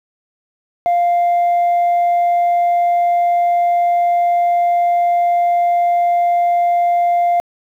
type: tone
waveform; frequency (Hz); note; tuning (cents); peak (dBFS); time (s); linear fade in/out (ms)
sine; 698; F5; -1; -9; 0.86-7.4; 0
effects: tanh soft clip ceiling -10 dBFS + 8-bit